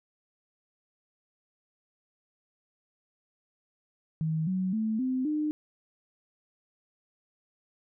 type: tone with pitch steps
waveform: sine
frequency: 158.7 / 186.56 / 219.3 / 257.8 / 303.1 Hz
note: D#3 / F#3 / A3 / C4 / D#4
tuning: +35 / +15 / -6 / -26 / -45 cents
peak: -26 dBFS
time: 4.21-5.51 s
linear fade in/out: 0 ms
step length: 260 ms
effects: none